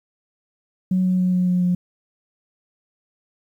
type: tone with pitch steps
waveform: sine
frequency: 185 / 183.72 / 182.45 / 181.19 / 179.94 / 178.7 Hz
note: F#3 / F#3 / F#3 / F#3 / F#3 / F3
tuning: 0 / -12 / -24 / -36 / -48 / +40 cents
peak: -15 dBFS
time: 0.91-1.75 s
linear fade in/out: 5 ms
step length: 140 ms
effects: tanh soft clip ceiling -11 dBFS + 9-bit